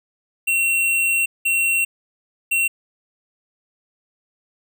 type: tone bursts at uneven times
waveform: square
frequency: 2728 Hz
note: F7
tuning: 41 cents flat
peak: -17 dBFS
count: 3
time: 0.47-1.26 / 1.45-1.85 / 2.51-2.68 s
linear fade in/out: 10 ms
effects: none